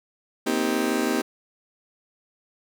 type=chord; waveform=35% pulse; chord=C minor seventh; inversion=third; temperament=just; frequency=235.5 / 261.6 / 314 / 392.4 Hz; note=Bb3 / C4 / Eb4 / G4; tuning=+18 / 0 / +16 / +2 cents; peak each=-26 dBFS; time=0.46-1.22 s; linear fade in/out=10 ms; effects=none